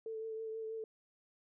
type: tone with vibrato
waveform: sine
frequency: 443.5 Hz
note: A4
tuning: 14 cents sharp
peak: -39 dBFS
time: 0.06-0.84 s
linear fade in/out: 2 ms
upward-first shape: triangle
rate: 6.2 Hz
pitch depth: 24 cents each way
effects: none